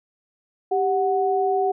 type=tone pair together; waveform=sine; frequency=392 / 740 Hz; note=G4 / F#5; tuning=0 / 0 cents; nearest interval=major seventh; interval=1100 cents; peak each=-21 dBFS; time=0.71-1.72 s; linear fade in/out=10 ms; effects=none